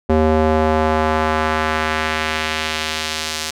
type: tone with band-pass filter sweep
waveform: square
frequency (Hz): 78.3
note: D#2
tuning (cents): +11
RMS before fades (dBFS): -18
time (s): 0.09-3.51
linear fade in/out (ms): 10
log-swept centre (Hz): 440 to 5500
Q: 0.96
effects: none